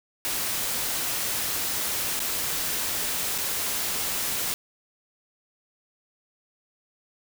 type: noise with dropouts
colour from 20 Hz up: white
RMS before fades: -28 dBFS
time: 0.25-4.54 s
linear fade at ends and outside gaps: 0 ms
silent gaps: 2.193-2.202 / 3.38-3.384 s
effects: none